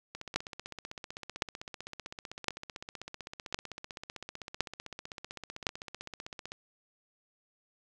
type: two click trains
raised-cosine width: 0.2 ms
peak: -24 / -10 dBFS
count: 101 / 6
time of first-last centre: 0.15-6.519 / 0.36-5.668 s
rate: 15.7 / 0.942 Hz
effects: none